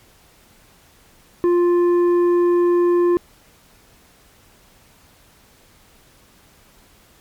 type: tone with tanh clipping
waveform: triangle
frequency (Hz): 350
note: F4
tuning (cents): +4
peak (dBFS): -14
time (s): 1.44-3.17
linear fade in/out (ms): 0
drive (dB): 11
effects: pink hiss -52 dBFS RMS until 7.2 s + MP3 96 kbps